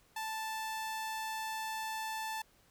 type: tone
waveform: sawtooth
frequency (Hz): 880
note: A5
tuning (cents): 0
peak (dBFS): -33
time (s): 0.16-2.42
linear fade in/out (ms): 5
effects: pink hiss -67 dBFS RMS until 2.7 s